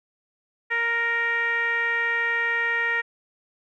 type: tone with low-pass filter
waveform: 10% pulse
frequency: 466.2 Hz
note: A#4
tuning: in tune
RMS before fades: -24 dBFS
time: 0.7-3.02 s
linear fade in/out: 20 ms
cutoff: 2000 Hz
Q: 9.1
effects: none